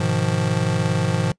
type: chord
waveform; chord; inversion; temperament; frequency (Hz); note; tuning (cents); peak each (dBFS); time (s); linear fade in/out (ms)
square; F half-diminished seventh; first; just; 104.77 / 125.72 / 157.15 / 174.61; Ab2 / Cb3 / Eb3 / F3; +16 / +31 / +18 / 0; -25; 0-1.32; 5
effects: noise-tail reverb RT60 0.1 s tail -22 dB re dry + resampled to 22050 Hz